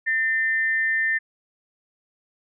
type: tone pair together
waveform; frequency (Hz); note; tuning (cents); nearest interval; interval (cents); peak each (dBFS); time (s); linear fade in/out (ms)
sine; 1800 / 2049; A6 / C7; +39 / -37; major second; 224; -20 / -28; 0.06-1.19; 20
effects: none